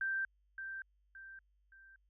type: tone with echo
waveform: sine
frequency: 1568 Hz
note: G6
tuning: in tune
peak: -33 dBFS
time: 0.01-0.25 s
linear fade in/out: 2 ms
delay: 570 ms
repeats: 3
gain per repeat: -8 dB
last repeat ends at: 1.96 s
effects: added 50 Hz sine -70 dBFS peak until 2.09 s